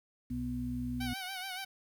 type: harmonic tone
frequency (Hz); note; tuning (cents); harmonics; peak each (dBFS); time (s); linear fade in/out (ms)
61.74; B1; 0; 1 / 2 / 4; -41 / -41 / -35; 0.3-1.14; 10
type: tone with vibrato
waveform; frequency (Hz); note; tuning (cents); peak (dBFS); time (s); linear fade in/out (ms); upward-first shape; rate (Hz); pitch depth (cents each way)
10% pulse; 754; F#5; +32; -30; 1-1.65; 10; sine; 7; 66
effects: 10-bit